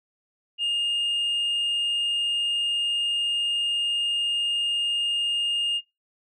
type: tone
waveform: sine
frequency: 2831 Hz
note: F7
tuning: 23 cents sharp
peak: -21 dBFS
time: 0.58-5.81 s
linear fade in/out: 50 ms
effects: noise-tail reverb RT60 0.2 s tail -18 dB re dry + tanh soft clip ceiling -21 dBFS

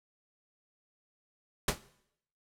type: noise with exponential decay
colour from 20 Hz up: pink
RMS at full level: -22 dBFS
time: 1.68-1.79 s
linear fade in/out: 5 ms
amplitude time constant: 23 ms
effects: noise-tail reverb RT60 0.7 s tail -18 dB re dry + low-pass 12000 Hz 12 dB/octave

